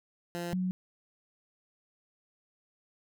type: tone pair in turn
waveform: 15% pulse / sine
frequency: 173 / 184.02 Hz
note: F3 / F#3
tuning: -16 / -9 cents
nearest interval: minor second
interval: 107 cents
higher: second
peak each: -28 / -28 dBFS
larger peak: neither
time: 0.35-0.53 / 0.53-0.71 s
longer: neither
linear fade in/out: 0 ms
effects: none